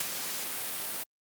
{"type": "noise with ADSR envelope", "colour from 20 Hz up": "white", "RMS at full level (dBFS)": -28, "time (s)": [0, 1.04], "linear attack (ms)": 6, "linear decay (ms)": 15, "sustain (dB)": -7, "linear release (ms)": 15, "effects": ["high-pass 150 Hz 12 dB/octave", "Opus 48 kbps"]}